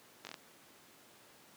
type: slowing click train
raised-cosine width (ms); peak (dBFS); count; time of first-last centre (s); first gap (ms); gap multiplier
0.2; -26; 5; 0.25-0.342; 19; 1.13
effects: pink hiss -60 dBFS RMS until 1.56 s + high-pass 200 Hz 12 dB/octave